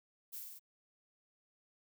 violet noise with echo, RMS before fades -45 dBFS, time 0.32-0.4 s, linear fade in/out 20 ms, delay 49 ms, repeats 4, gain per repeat -2 dB, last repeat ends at 0.596 s, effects none

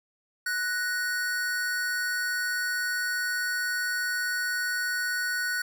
square tone pair together, 1480 / 1864.7 Hz, F#6 / A#6, 0 / 0 cents, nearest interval major third, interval 400 cents, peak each -28 / -36 dBFS, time 0.46-5.62 s, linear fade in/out 5 ms, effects none

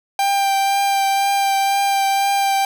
45% pulse tone with vibrato, 790 Hz, G5, 13 cents sharp, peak -15 dBFS, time 0.19-2.65 s, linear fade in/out 2 ms, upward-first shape triangle, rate 2 Hz, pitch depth 16 cents each way, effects none

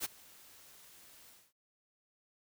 white noise with ADSR envelope, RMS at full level -34 dBFS, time 0-1.53 s, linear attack 48 ms, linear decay 18 ms, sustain -24 dB, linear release 240 ms, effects none

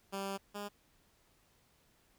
10% pulse tone pair in turn, 196 / 204.6 Hz, G3 / G#3, 0 / -26 cents, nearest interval minor second, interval 74 cents, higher second, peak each -29 / -32 dBFS, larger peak first, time 0.12-0.38 / 0.54-0.69 s, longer first, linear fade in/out 20 ms, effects pink hiss -70 dBFS RMS until 2.18 s

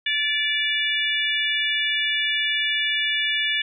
harmonic tone, 581 Hz, D5, 19 cents flat, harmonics 3 / 4 / 5 / 6, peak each -26 / -26 / -26 / -26 dBFS, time 0.06-3.62 s, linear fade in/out 5 ms, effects none

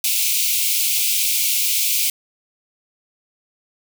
white high-pass noise, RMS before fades -19 dBFS, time 0.04-2.1 s, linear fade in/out 2 ms, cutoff 2200 Hz, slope 96 dB/octave, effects none

